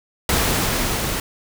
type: noise with level ramp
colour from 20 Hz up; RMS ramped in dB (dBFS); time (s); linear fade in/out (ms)
pink; -18 to -24; 0.29-1.2; 2
effects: none